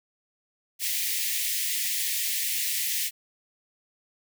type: high-pass noise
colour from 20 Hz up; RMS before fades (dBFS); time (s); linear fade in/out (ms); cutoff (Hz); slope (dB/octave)
white; -28; 0.79-3.11; 50; 1800; 96
effects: none